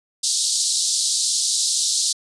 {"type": "band-pass noise", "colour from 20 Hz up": "pink", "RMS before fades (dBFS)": -21, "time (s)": [0.23, 2.13], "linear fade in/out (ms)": 10, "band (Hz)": [3900, 9600], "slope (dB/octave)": 48, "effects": ["resampled to 24000 Hz"]}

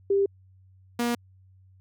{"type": "tone pair in turn", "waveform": ["sine", "sawtooth"], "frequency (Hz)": [396.1, 238.4], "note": ["G4", "A#3"], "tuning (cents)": [18, 39], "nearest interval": "major sixth", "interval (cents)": 879, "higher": "first", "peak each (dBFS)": [-19, -20], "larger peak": "first", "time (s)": [[0.1, 0.26], [0.99, 1.15]], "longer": "neither", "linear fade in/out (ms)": 5, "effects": ["added 94 Hz sine -53 dBFS peak until 1.8 s"]}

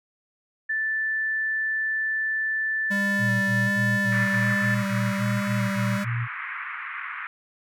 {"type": "tone", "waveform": "sine", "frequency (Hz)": 1760, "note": "A6", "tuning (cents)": 0, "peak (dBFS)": -23, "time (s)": [0.69, 4.75], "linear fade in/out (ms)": 10}
{"type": "tone with vibrato", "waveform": "square", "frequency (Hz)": 198.3, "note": "G3", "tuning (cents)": 20, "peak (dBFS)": -26, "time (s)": [2.9, 6.05], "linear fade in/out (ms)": 20, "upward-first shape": "square", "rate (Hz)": 1.3, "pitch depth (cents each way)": 18}
{"type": "tone bursts", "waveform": "sine", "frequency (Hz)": 118.2, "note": "A#2", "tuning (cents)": 24, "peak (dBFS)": -24, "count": 11, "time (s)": [3.18, 6.28], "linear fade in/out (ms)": 50, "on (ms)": 250, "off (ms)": 35}
{"type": "band-pass noise", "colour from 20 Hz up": "white", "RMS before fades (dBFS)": -34, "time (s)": [4.12, 7.27], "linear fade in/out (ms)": 0, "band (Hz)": [1100, 2200], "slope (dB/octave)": 48}
{"effects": []}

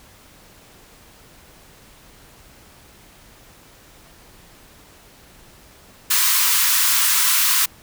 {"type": "high-pass noise", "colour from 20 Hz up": "white", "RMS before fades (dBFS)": -17, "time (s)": [6.1, 7.66], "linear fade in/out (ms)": 10, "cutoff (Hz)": 930, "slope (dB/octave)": 96, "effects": ["pink hiss -48 dBFS RMS until 7.82 s"]}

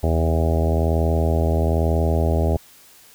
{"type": "harmonic tone with a mistuned harmonic", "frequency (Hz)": 81.1, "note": "E2", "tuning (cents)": -28, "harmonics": [1, 2, 3, 4, 5, 6, 7, 8, 9, 10], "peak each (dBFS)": [-18, -26, -28, -30, -27, -31, -29, -28, -34, -34], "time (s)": [0.03, 2.57], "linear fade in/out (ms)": 5, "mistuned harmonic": 1, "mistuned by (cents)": -49, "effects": ["white hiss -49 dBFS RMS until 3.14 s"]}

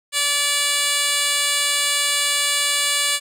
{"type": "tone with band-pass filter", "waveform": "10% pulse", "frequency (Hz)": 577, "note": "D5", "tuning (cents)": -31, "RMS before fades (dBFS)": -20, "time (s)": [0.12, 3.2], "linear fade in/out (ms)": 50, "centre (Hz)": 6700, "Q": 0.96, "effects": []}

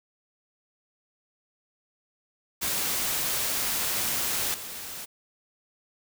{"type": "noise with level steps", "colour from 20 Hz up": "white", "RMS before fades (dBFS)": [-28, -38], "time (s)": [2.61, 5.06], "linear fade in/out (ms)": 20, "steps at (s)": 4.54, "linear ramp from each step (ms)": 2, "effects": []}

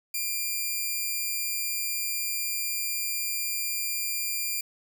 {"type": "tone", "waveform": "5% pulse", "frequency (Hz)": 2388, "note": "D7", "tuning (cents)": 28, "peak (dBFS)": -18, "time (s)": [0.14, 4.61], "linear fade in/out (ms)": 5, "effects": []}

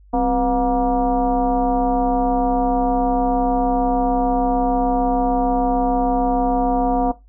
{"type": "tone with frequency modulation", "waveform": "sine", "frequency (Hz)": 491.3, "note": "B4", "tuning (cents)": -9, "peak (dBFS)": -15, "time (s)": [0.13, 7.12], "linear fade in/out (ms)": 10, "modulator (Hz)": 229, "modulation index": 1.8, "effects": ["noise-tail reverb RT60 0.2 s tail -17 dB re dry", "added 49 Hz sine -45 dBFS peak until 7.28 s"]}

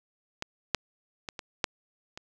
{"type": "clicks", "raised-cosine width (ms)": 0.2, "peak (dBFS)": [-15, -6, -18, -20, -7, -23], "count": 6, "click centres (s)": [0.424, 0.747, 1.288, 1.392, 1.642, 2.175], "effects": []}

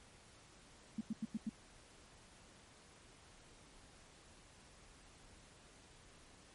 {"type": "tone bursts", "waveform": "sine", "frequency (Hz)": 220, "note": "A3", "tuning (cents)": 0, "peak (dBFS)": -36, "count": 5, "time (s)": [0.98, 1.494], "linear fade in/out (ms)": 5, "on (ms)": 30, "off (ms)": 91, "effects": ["pink hiss -62 dBFS RMS until 6.54 s", "MP3 48 kbps"]}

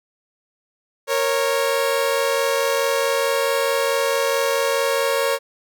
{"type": "tone pair together", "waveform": "sawtooth", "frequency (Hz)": [465.6, 550.2], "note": ["A#4", "C#5"], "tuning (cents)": [-2, -13], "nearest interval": "minor third", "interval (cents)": 289, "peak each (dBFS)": [-18, -16], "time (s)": [1.07, 5.39], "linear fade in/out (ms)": 50, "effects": []}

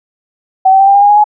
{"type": "tone with pitch steps", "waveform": "sine", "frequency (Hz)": [760, 771.1, 782.3, 793.6, 805.2, 816.9, 828.8, 840.8], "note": ["F#5", "G5", "G5", "G5", "G5", "G#5", "G#5", "G#5"], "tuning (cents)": [46, -29, -4, 21, 46, -29, -4, 21], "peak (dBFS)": -3, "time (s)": [0.65, 1.242], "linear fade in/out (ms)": 10, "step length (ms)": 74, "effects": []}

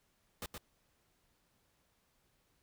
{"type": "noise with echo", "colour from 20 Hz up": "pink", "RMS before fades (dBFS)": -42, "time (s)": [0.42, 0.46], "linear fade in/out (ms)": 2, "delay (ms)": 120, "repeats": 1, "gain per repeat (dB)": -4, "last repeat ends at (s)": 0.58, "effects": ["pink hiss -75 dBFS RMS until 2.62 s"]}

